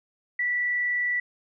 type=tone with frequency modulation; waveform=sine; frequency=1960 Hz; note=B6; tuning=14 cents flat; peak=-23 dBFS; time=0.39-1.2 s; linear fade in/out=5 ms; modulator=39.5 Hz; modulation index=0.37; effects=none